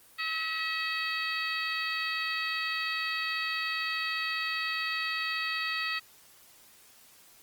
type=harmonic tone with a mistuned harmonic; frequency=644 Hz; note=E5; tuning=41 cents flat; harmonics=2 / 3 / 4 / 5 / 6 / 7; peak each=-37 / -34 / -35 / -42 / -40 / -38 dBFS; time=0.18-6 s; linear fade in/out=20 ms; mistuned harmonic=6; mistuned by=-17 cents; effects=white hiss -57 dBFS RMS until 7.42 s + Opus 24 kbps